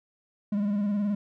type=tone with vibrato; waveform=triangle; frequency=204.7 Hz; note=G#3; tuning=25 cents flat; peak=-22 dBFS; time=0.52-1.15 s; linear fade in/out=5 ms; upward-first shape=square; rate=19 Hz; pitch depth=43 cents each way; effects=none